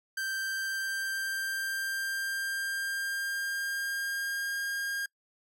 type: tone with pitch glide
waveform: 45% pulse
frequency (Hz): 1568 to 1614.9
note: G6 to G#6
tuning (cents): 0 to -49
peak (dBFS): -31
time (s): 0.17-5.06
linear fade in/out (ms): 5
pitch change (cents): +51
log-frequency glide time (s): 0.31-4.58
effects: noise-tail reverb RT60 0.1 s tail -25 dB re dry